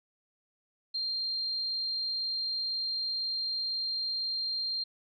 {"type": "tone", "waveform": "sine", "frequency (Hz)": 4186, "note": "C8", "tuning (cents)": 0, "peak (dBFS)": -30, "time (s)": [0.94, 4.84], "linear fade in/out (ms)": 10, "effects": []}